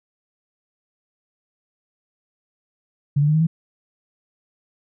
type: tone with pitch steps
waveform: sine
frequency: 142.6 / 147.54 / 152.66 / 157.95 / 163.43 Hz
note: C#3 / D3 / D#3 / D#3 / E3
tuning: +49 / +8 / -33 / +26 / -15 cents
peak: -14 dBFS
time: 3.16-3.47 s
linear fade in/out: 10 ms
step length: 62 ms
effects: none